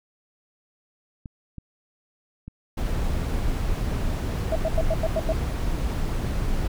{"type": "clicks", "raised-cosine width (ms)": 5, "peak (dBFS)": -24, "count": 6, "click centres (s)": [1.258, 1.583, 2.48, 3.529, 3.887, 4.147]}
{"type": "noise", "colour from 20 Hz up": "brown", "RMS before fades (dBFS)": -25, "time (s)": [2.77, 6.68], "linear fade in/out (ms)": 10}
{"type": "tone bursts", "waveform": "sine", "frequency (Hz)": 643, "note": "E5", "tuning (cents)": -43, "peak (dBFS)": -21, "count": 7, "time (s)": [4.52, 5.323], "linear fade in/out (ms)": 2, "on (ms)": 35, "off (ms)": 93}
{"effects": []}